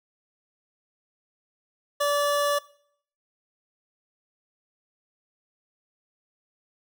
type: tone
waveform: 25% pulse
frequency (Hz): 578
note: D5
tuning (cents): -28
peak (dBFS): -18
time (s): 2-2.59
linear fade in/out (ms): 10
effects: noise-tail reverb RT60 0.6 s tail -20 dB re dry